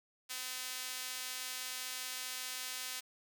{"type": "tone with high-pass filter", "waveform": "sawtooth", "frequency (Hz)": 254.9, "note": "C4", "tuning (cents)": -45, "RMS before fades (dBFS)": -42, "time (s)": [0.29, 3.01], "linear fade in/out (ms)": 20, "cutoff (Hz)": 2800, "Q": 0.54, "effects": []}